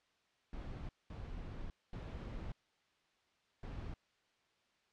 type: noise bursts at uneven times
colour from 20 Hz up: brown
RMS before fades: -45 dBFS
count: 4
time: 0.53-0.89 / 1.1-1.7 / 1.93-2.52 / 3.63-3.94 s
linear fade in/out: 2 ms
effects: white hiss -75 dBFS RMS until 4.92 s + low-pass 4000 Hz 12 dB/octave